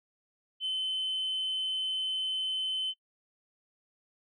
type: tone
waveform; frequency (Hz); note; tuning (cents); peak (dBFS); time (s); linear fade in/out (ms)
sine; 3056; G7; -45; -28; 0.6-2.94; 50
effects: noise-tail reverb RT60 0.1 s tail -21 dB re dry + tanh soft clip ceiling -27 dBFS